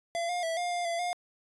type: tone with pitch steps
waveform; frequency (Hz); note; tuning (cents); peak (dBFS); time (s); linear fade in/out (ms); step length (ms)
square; 680 / 709 / 657 / 707 / 703 / 679 / 710; F5 / F5 / E5 / F5 / F5 / F5 / F5; -46 / +26 / -6 / +21 / +11 / -49 / +28; -30; 0.15-1.13; 0; 140
effects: resampled to 24000 Hz